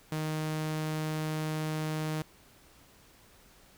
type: tone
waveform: sawtooth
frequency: 155.56 Hz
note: D#3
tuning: in tune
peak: -27 dBFS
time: 0.12-2.22 s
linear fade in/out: 2 ms
effects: pink hiss -59 dBFS RMS until 3.77 s